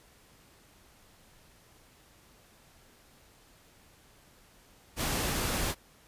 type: noise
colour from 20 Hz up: pink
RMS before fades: -31 dBFS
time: 4.96-5.75 s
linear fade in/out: 50 ms
effects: pink hiss -60 dBFS RMS until 6.07 s + resampled to 32000 Hz